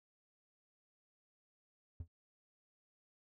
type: tone with exponential decay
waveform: triangle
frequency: 84.2 Hz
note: E2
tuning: 37 cents sharp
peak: -37 dBFS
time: 2-2.08 s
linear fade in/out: 5 ms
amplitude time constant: 17 ms
effects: none